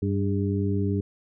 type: harmonic tone with a mistuned harmonic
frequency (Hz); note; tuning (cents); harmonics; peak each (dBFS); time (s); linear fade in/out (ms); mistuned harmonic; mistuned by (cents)
98; G2; 0; 1 / 2 / 3 / 4; -25 / -28 / -30 / -31; 0.02-1.01; 5; 4; +53
effects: none